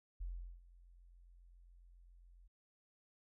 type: tone with ADSR envelope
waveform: sine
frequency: 43.65 Hz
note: F1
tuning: in tune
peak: -39 dBFS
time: 0.2-2.48 s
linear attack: 13 ms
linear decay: 390 ms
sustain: -20 dB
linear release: 14 ms
effects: none